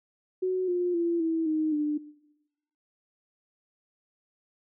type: tone with pitch steps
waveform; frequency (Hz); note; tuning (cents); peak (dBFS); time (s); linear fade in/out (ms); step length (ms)
sine; 370.8 / 355.1 / 340 / 325.6 / 311.8 / 298.6; F#4 / F4 / F4 / E4 / D#4 / D4; +4 / +29 / -46 / -21 / +4 / +29; -24; 0.42-1.98; 10; 260
effects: noise-tail reverb RT60 1.0 s tail -21 dB re dry